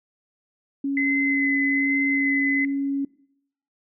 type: tone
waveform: sine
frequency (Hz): 277.2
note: C#4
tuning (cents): 0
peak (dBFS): -22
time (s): 0.84-3.05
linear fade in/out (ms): 5
type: tone with vibrato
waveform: sine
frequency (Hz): 2040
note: C7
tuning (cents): -44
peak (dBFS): -21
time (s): 0.97-2.65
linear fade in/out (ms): 2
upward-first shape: sine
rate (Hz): 1.2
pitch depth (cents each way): 16
effects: noise-tail reverb RT60 0.7 s tail -21 dB re dry